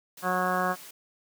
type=high-pass noise; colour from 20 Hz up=white; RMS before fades=-46 dBFS; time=0.17-0.91 s; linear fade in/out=5 ms; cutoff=120 Hz; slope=48 dB/octave
type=harmonic tone; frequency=182.7 Hz; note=F#3; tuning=22 cents flat; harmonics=1 / 2 / 3 / 4 / 5 / 6 / 7 / 8 / 9; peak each=-33 / -36 / -33 / -30 / -39 / -30 / -34 / -35 / -34 dBFS; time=0.22-0.76 s; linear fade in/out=50 ms
effects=none